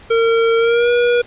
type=tone with pitch glide; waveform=square; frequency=457.6 to 481.7 Hz; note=A#4 to B4; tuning=-32 to -43 cents; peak=-12 dBFS; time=0.1-1.22 s; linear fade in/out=10 ms; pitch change=+89 cents; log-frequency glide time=0.58-0.9 s; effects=pink hiss -42 dBFS RMS until 1.26 s + resampled to 8000 Hz